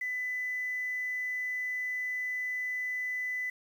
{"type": "tone with quantisation", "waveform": "sine", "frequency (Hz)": 2000, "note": "B6", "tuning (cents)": 21, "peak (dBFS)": -31, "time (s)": [0.01, 3.5], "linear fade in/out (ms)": 5, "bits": 9, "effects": []}